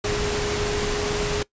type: tone in noise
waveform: sine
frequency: 415.3 Hz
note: G#4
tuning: in tune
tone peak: -26 dBFS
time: 0.04-1.43 s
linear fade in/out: 5 ms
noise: pink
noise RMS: -26 dBFS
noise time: 0.04-1.43 s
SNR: -3 dB
effects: noise-tail reverb RT60 0.1 s tail -20 dB re dry + resampled to 16000 Hz